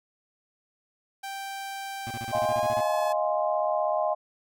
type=tone with pitch glide; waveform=sawtooth; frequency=784 to 855 Hz; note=G5 to A5; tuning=0 to -50 cents; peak=-30 dBFS; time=1.23-3.13 s; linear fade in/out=10 ms; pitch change=+150 cents; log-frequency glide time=2.44-2.81 s
type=tone bursts; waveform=25% pulse; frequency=116.54 Hz; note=A#2; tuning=in tune; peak=-31 dBFS; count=11; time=2.07-2.805 s; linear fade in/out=0 ms; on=35 ms; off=35 ms
type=chord; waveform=sine; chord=F minor seventh; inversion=third; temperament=equal; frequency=622.3 / 698.5 / 830.6 / 1046.5 Hz; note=Eb5 / F5 / Ab5 / C6; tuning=0 / 0 / 0 / 0 cents; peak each=-26 / -29 / -31 / -32 dBFS; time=2.32-4.15 s; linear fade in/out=20 ms
effects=none